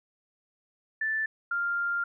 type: tone pair in turn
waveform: sine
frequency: 1760 / 1396.9 Hz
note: A6 / F6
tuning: 0 / 0 cents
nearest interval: major third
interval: 400 cents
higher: first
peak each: -26 dBFS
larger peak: neither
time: 1.01-1.26 / 1.51-2.04 s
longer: second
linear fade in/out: 5 ms
effects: none

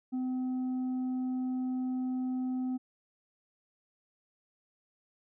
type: tone with tanh clipping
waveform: triangle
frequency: 255.5 Hz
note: C4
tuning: 41 cents flat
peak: -31 dBFS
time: 0.12-2.78 s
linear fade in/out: 20 ms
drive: 8 dB
effects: none

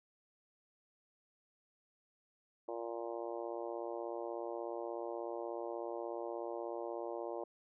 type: harmonic tone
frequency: 116.54 Hz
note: A#2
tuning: in tune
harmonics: 3 / 4 / 5 / 6 / 7 / 8 / 9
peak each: -44 / -45 / -44 / -49 / -50 / -52 / -55 dBFS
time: 2.68-7.44 s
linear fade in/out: 5 ms
effects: none

